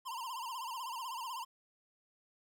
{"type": "tone with vibrato", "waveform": "square", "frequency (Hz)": 979, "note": "B5", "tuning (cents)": -15, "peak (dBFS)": -40, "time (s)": [0.05, 1.45], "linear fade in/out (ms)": 20, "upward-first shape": "sine", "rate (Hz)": 16, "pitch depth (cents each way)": 140, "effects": ["12-bit"]}